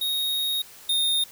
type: tone pair in turn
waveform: square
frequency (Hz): 3750 / 3673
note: A#7 / A#7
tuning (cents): +10 / -26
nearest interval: unison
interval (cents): 36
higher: first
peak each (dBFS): -24 / -21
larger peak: second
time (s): 0.01-0.62 / 0.89-1.24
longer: first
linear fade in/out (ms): 5
effects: white hiss -47 dBFS RMS until 1.31 s